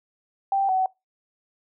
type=tone pair in turn; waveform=sine; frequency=784 / 753 Hz; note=G5 / F#5; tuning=0 / +30 cents; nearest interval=minor second; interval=70 cents; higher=first; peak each=-19 / -19 dBFS; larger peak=neither; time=0.52-0.69 / 0.69-0.86 s; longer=neither; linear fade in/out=2 ms; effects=noise-tail reverb RT60 0.2 s tail -23 dB re dry